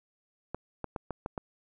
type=clicks; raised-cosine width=1 ms; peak=-20 dBFS; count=6; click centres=0.546 / 0.843 / 0.962 / 1.107 / 1.261 / 1.378 s; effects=none